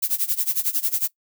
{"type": "noise with tremolo", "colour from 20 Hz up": "violet", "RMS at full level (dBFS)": -20, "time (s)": [0.02, 1.08], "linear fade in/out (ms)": 10, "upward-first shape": "sine", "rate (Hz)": 11, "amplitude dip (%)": 90, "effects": ["noise-tail reverb RT60 0.1 s tail -20 dB re dry"]}